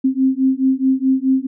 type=beating tone pair; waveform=sine; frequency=261.6 / 266.3 Hz; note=C4 / C4; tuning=0 / +31 cents; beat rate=4.7 Hz; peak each=-16 dBFS; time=0.04-1.47 s; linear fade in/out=10 ms; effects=none